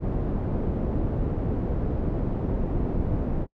pink low-pass noise, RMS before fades -26 dBFS, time 0-3.47 s, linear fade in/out 50 ms, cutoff 420 Hz, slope 12 dB/octave, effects noise-tail reverb RT60 0.1 s tail -26 dB re dry

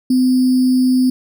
sine tone with sample-and-hold, 255.2 Hz, C4, 43 cents flat, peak -10 dBFS, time 0.1-1.1 s, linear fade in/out 5 ms, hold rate 4900 Hz, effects none

